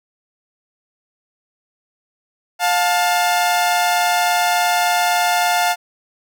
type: tone pair together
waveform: sawtooth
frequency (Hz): 708.7 / 880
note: F5 / A5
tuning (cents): +25 / 0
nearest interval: major third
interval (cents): 375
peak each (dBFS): -12 / -16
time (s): 2.59-5.76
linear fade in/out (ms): 50
effects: none